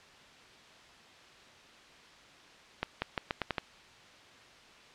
accelerating click train, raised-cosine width 0.3 ms, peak -14 dBFS, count 7, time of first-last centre 2.83-3.582 s, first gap 190 ms, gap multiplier 0.83, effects white hiss -55 dBFS RMS until 4.94 s + low-pass 4000 Hz 12 dB/octave

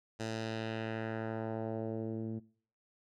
10% pulse tone with low-pass filter sweep, 111.6 Hz, A2, 25 cents sharp, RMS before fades -38 dBFS, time 0.19-2.4 s, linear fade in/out 20 ms, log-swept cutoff 7000 to 250 Hz, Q 1.3, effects noise-tail reverb RT60 0.5 s tail -22 dB re dry

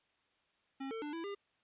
square tone with pitch steps, 270 / 449.3 / 295.8 / 331.4 / 401.9 Hz, C#4 / A4 / D4 / E4 / G4, -45 / +36 / +13 / +9 / +43 cents, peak -40 dBFS, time 0.8-1.35 s, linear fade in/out 10 ms, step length 110 ms, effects white hiss -75 dBFS RMS until 1.63 s + resampled to 8000 Hz

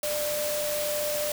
sine tone in noise, 595 Hz, D5, 22 cents sharp, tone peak -28 dBFS, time 0.03-1.32 s, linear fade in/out 2 ms, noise white, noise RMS -32 dBFS, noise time 0.03-1.32 s, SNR +1 dB, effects none

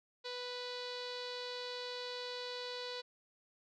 sawtooth tone with low-pass filter, 493.9 Hz, B4, in tune, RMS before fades -43 dBFS, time 0.24-3.02 s, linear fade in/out 20 ms, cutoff 4200 Hz, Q 6.8, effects none

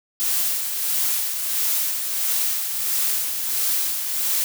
blue noise with tremolo, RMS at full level -21 dBFS, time 0.2-4.44 s, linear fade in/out 0 ms, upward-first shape sine, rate 1.5 Hz, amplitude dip 45%, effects none

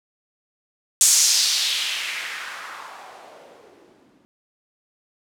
violet noise with low-pass filter sweep, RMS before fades -24 dBFS, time 1.01-4.25 s, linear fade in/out 0 ms, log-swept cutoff 7700 to 230 Hz, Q 2.2, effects none

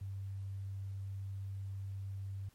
sine tone, 97.6 Hz, G2, 7 cents flat, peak -39 dBFS, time 0.01-2.49 s, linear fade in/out 5 ms, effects pink hiss -69 dBFS RMS until 2.54 s + MP3 64 kbps

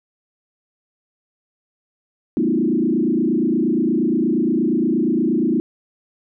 sine tone with frequency modulation, 277.2 Hz, C#4, in tune, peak -15 dBFS, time 2.37-5.6 s, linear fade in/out 0 ms, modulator 28.5 Hz, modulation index 2.6, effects none

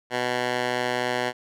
10% pulse tone with band-pass filter, 123.8 Hz, B2, 5 cents sharp, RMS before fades -26 dBFS, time 0.1-1.33 s, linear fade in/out 50 ms, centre 1600 Hz, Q 0.57, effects none

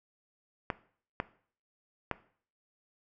clicks, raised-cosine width 0.5 ms, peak -15 dBFS, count 3, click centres 0.702 / 1.201 / 2.113 s, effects noise-tail reverb RT60 0.5 s tail -17 dB re dry

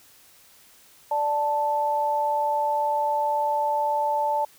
sine tone pair together, 587.3 / 880 Hz, D5 / A5, 0 / 0 cents, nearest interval perfect fifth, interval 700 cents, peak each -27 / -22 dBFS, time 1.11-4.45 s, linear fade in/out 5 ms, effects white hiss -54 dBFS RMS until 4.58 s

